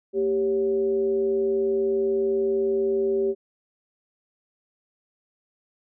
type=tone with frequency modulation; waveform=sine; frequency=392 Hz; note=G4; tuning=in tune; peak=-20 dBFS; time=0.13-3.35 s; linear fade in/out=50 ms; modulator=163 Hz; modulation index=0.44; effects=none